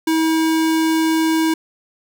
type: tone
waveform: square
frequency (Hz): 321.1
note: E4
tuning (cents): -45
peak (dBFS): -15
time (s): 0.07-1.54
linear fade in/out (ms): 5
effects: none